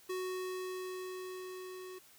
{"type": "tone with level ramp", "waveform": "square", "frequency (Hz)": 370, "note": "F#4", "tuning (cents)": 0, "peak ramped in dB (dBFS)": [-36, -46], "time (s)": [0.09, 1.99], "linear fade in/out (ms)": 10, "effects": ["white hiss -61 dBFS RMS until 2.18 s"]}